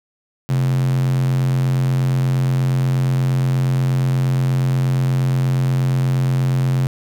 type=tone with high-pass filter; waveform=square; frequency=44.21 Hz; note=F1; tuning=22 cents sharp; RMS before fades=-17 dBFS; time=0.49-6.87 s; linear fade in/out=0 ms; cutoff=140 Hz; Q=5.9; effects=none